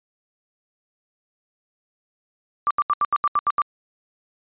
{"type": "tone bursts", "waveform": "sine", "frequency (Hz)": 1174.7, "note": "D6", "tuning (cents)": 0, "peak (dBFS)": -16, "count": 9, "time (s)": [2.67, 3.618], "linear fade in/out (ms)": 0, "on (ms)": 36, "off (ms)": 78, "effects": ["resampled to 8000 Hz"]}